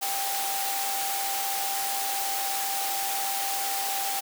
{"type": "tone in noise", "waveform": "sine", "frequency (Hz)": 787, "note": "G5", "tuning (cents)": 7, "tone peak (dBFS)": -31, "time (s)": [0.01, 4.21], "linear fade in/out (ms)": 20, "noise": "white", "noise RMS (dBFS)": -30, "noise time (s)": [0.01, 4.21], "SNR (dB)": -4, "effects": ["high-pass 400 Hz 12 dB/octave"]}